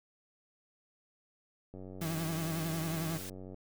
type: click train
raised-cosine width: 2 ms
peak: -34 dBFS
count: 170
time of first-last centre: 1.74-3.544 s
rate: 93.7 Hz
type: tone with vibrato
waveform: 35% pulse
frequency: 162.3 Hz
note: E3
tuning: 27 cents flat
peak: -32 dBFS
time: 2.01-3.18 s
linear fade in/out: 10 ms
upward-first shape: triangle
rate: 11 Hz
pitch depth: 77 cents each way
type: noise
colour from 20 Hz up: white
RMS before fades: -45 dBFS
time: 2.01-3.3 s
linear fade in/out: 5 ms
effects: none